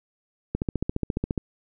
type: click train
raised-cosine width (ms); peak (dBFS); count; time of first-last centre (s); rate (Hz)
3; -12; 13; 0.55-1.378; 14.5
effects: none